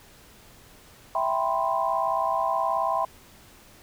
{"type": "chord", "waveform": "sine", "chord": "C major seventh", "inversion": "first", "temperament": "equal", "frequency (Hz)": [659.3, 784, 987.8, 1046.5], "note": ["E5", "G5", "B5", "C6"], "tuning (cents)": [0, 0, 0, 0], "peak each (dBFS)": -28, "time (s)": [1.15, 3.05], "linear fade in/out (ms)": 2, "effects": ["pink hiss -52 dBFS RMS until 3.82 s"]}